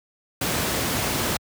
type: noise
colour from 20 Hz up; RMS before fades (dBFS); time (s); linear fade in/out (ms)
pink; -24; 0.41-1.37; 5
effects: high-pass 80 Hz 12 dB/octave